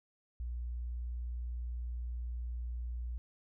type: tone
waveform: sine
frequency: 59.9 Hz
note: A#1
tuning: 48 cents sharp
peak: -36 dBFS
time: 0.4-3.18 s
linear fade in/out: 0 ms
effects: none